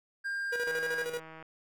triangle tone with pitch glide, 1601 to 1625.2 Hz, G6 to G#6, +36 to -38 cents, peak -30 dBFS, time 0.24-1.05 s, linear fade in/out 20 ms, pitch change +26 cents, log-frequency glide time 0.59-0.92 s
45% pulse tone with tremolo, 481.7 Hz, B4, 43 cents flat, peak -32 dBFS, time 0.52-1.2 s, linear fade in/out 10 ms, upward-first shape square, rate 13 Hz, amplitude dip 60%
click train, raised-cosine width 0.5 ms, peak -33 dBFS, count 122, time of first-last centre 0.67-1.426 s, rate 160 Hz
effects none

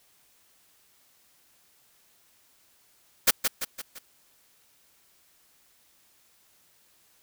white noise with echo, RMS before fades -18 dBFS, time 3.27-3.31 s, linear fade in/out 10 ms, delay 170 ms, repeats 4, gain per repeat -6 dB, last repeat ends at 3.99 s, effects white hiss -63 dBFS RMS until 7.22 s

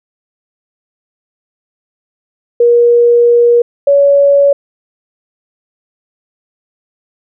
sine tone pair in turn, 475.8 / 564 Hz, A#4 / C#5, +35 / +30 cents, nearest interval minor third, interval 295 cents, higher second, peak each -4 dBFS, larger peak neither, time 2.6-3.62 / 3.87-4.53 s, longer first, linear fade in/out 5 ms, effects none

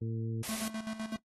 harmonic tone, 113.2 Hz, A2, 50 cents sharp, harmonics 1 / 2 / 3 / 4, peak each -34 / -40 / -44 / -46 dBFS, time 0.01-0.43 s, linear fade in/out 10 ms
white noise, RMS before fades -39 dBFS, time 0.43-0.68 s, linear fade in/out 2 ms
square tone with tremolo, 220 Hz, A3, in tune, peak -35 dBFS, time 0.49-1.16 s, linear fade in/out 0 ms, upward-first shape square, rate 7.9 Hz, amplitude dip 65%
effects noise-tail reverb RT60 0.1 s tail -19 dB re dry + AAC 32 kbps

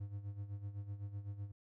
triangle tone with tremolo, 101.1 Hz, G#2, 46 cents flat, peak -37 dBFS, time 0-1.52 s, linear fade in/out 10 ms, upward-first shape sine, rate 7.9 Hz, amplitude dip 70%, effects none

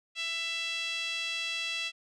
5% pulse tone with band-pass filter, 665 Hz, E5, 15 cents sharp, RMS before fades -34 dBFS, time 0.15-1.92 s, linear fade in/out 50 ms, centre 2900 Hz, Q 3.3, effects none

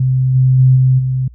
sine tone with level steps, 129.7 Hz, C3, 15 cents flat, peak -10 / -7 / -5 / -7 / -13 dBFS, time 0-1.28 s, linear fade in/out 5 ms, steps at 0.34 / 0.58 / 0.75 / 0.98 s, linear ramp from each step 20 ms, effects added 60 Hz sine -36 dBFS peak until 1.34 s

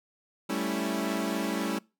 sawtooth chord, A dominant seventh, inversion third, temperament equal, 196 / 220 / 277.2 / 329.6 Hz, G3 / A3 / C#4 / E4, 0 / 0 / 0 / 0 cents, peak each -30 dBFS, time 0.49-1.79 s, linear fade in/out 10 ms, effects noise-tail reverb RT60 0.3 s tail -25 dB re dry

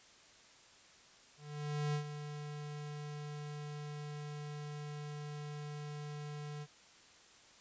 square tone with ADSR envelope, 148 Hz, D3, 14 cents sharp, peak -33 dBFS, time 1.37-6.67 s, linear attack 570 ms, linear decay 95 ms, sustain -10 dB, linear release 48 ms, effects white hiss -61 dBFS RMS until 7.6 s + resampled to 16000 Hz

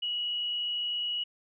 sine tone with frequency modulation, 2917 Hz, F#7, 25 cents flat, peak -29 dBFS, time 0.02-1.24 s, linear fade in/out 10 ms, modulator 110 Hz, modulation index 0.26, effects none

